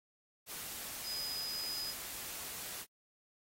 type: tone in noise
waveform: sine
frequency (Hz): 4989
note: D#8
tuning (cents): +4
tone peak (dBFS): -38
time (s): 1.03-1.94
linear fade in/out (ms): 50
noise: white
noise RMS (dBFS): -44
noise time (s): 0.46-2.86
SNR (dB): +3
effects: AAC 48 kbps